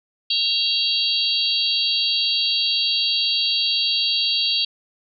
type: tone cluster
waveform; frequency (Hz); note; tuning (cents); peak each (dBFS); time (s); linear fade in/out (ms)
sine; 2767 / 3266 / 3798 / 3958 / 4548; F7 / G#7 / A#7 / B7 / C#8; -17 / -30 / +32 / +3 / +44; -27 / -23 / -27 / -26 / -22; 0.3-4.65; 5
effects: none